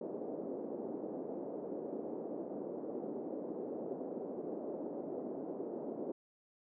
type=band-pass noise; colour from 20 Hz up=pink; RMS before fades=-42 dBFS; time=0.01-6.12 s; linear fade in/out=5 ms; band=260 to 560 Hz; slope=24 dB/octave; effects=none